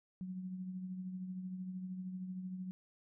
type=tone with tremolo; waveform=sine; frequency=184.9 Hz; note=F#3; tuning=1 cent flat; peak=-38 dBFS; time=0.21-2.71 s; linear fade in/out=0 ms; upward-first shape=triangle; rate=13 Hz; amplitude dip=50%; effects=none